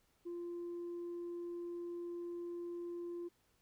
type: tone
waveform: sine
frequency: 346.4 Hz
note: F4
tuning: 14 cents flat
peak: -39 dBFS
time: 0.25-3.29 s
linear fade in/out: 20 ms
effects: tanh soft clip ceiling -39 dBFS + pink hiss -75 dBFS RMS until 3.61 s